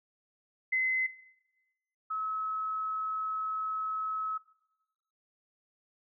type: tone pair in turn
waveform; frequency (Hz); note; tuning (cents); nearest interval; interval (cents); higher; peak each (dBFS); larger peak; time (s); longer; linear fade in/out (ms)
sine; 2046 / 1288.9; C7 / E6; -39 / -39; minor sixth; 800; first; -25 / -31; first; 0.72-1.07 / 2.1-4.38; second; 10
effects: noise-tail reverb RT60 1.0 s tail -19 dB re dry